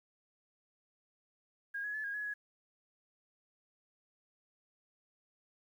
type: tone with pitch steps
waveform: sine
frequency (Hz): 1629 / 1680 / 1726 / 1633 / 1689 / 1676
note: G#6 / G#6 / A6 / G#6 / G#6 / G#6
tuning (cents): -34 / +19 / -34 / -30 / +29 / +15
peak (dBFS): -36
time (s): 1.74-2.34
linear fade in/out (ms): 10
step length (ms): 100
effects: 11-bit